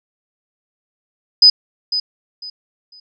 sine tone with echo, 4997 Hz, D#8, 7 cents sharp, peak -4 dBFS, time 1.42-1.5 s, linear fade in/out 5 ms, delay 500 ms, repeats 3, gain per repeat -12 dB, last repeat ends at 3 s, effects none

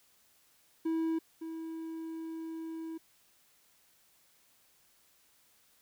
triangle tone pair in turn, 324.7 / 324.7 Hz, E4 / E4, -26 / -26 cents, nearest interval unison, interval 0 cents, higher neither, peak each -27 / -36 dBFS, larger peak first, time 0.85-1.19 / 1.41-2.98 s, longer second, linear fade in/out 10 ms, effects white hiss -67 dBFS RMS until 5.81 s

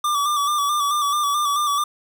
square tone with vibrato, 1169 Hz, D6, 8 cents flat, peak -19 dBFS, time 0.04-1.84 s, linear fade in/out 5 ms, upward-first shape square, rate 4.6 Hz, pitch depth 40 cents each way, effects none

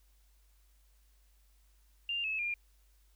sine tone with pitch steps, 2794 / 2592 / 2404 Hz, F7 / E7 / D7, 0 / -30 / +40 cents, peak -32 dBFS, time 2.09-2.54 s, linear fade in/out 2 ms, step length 150 ms, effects added 50 Hz sine -63 dBFS peak until 3.15 s + white hiss -73 dBFS RMS until 3.15 s

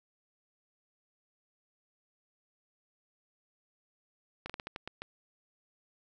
slowing click train, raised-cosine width 0.3 ms, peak -23 dBFS, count 8, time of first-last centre 4.46-5.02 s, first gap 36 ms, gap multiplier 1.26, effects none

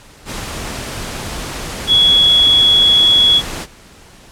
sine tone in noise, 3362 Hz, G#7, 20 cents sharp, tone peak -7 dBFS, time 1.87-3.42 s, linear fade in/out 50 ms, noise pink, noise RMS -25 dBFS, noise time 0.25-3.67 s, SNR +15 dB, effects pink hiss -42 dBFS RMS until 4.31 s + low-pass 10000 Hz 12 dB/octave

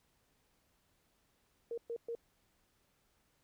sine tone bursts, 466.2 Hz, A#4, in tune, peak -37 dBFS, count 3, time 1.71-2.151 s, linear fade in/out 2 ms, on 67 ms, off 120 ms, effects pink hiss -75 dBFS RMS until 3.43 s

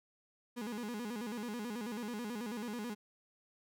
35% pulse tone with vibrato, 224.9 Hz, A3, 38 cents sharp, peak -37 dBFS, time 0.56-2.95 s, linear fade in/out 20 ms, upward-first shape square, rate 9.2 Hz, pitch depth 130 cents each way, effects none

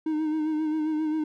triangle tone with vibrato, 310.1 Hz, D#4, 6 cents flat, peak -22 dBFS, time 0.06-1.24 s, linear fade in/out 5 ms, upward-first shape sine, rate 7.5 Hz, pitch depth 37 cents each way, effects none

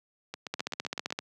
two click trains, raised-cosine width 0.2 ms, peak -14 / -19 dBFS, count 11 / 7, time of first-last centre 0.54-1.189 / 0.34-1.105 s, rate 15.4 / 7.84 Hz, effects high-pass 150 Hz 12 dB/octave

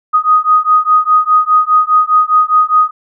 sine beating tone pair, 1244.5 / 1249.4 Hz, D#6 / D#6, 0 / +7 cents, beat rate 4.9 Hz, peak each -10 dBFS, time 0.13-2.91 s, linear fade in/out 20 ms, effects none

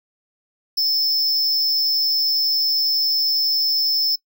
square tone with amplitude modulation, 5250 Hz, E8, 8 cents flat, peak -15 dBFS, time 0.77-4.16 s, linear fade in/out 10 ms, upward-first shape sine, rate 288 Hz, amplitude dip 45%, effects noise-tail reverb RT60 0.1 s tail -25 dB re dry

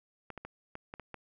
clicks, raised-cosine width 0.5 ms, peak -27 dBFS, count 7, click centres 0.303 / 0.377 / 0.45 / 0.754 / 0.939 / 0.997 / 1.143 s, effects none

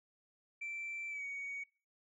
sine tone with pitch glide, 2339 to 2242 Hz, D7 to C#7, -8 to +19 cents, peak -38 dBFS, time 0.61-1.64 s, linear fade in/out 10 ms, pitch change -73 cents, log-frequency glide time 1.09-1.24 s, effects noise-tail reverb RT60 0.4 s tail -22 dB re dry + tanh soft clip ceiling -37 dBFS

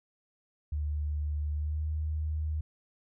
sine tone with pitch glide, 74.5 to 77.17 Hz, D2 to D#2, +25 to -14 cents, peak -29 dBFS, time 0.72-2.61 s, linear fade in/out 5 ms, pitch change +61 cents, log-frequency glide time 1.52-1.85 s, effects none

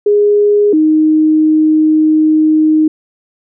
sine tone pair in turn, 413.1 / 310.9 Hz, G#4 / D#4, -9 / -1 cents, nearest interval perfect fourth, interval 492 cents, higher first, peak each -6 dBFS, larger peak neither, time 0.06-0.73 / 0.73-2.88 s, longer second, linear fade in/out 5 ms, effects none

